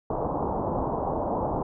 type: low-pass noise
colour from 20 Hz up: white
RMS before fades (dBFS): -28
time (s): 0.1-1.63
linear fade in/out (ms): 5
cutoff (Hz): 980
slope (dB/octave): 48
effects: none